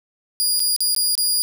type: tone with dropouts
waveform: 20% pulse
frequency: 4858 Hz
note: D#8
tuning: 42 cents flat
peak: -11 dBFS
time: 0.4-1.42 s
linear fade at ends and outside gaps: 0 ms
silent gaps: 0.595-0.602 / 0.763-0.805 / 0.949-0.963 / 1.153-1.178 s
effects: none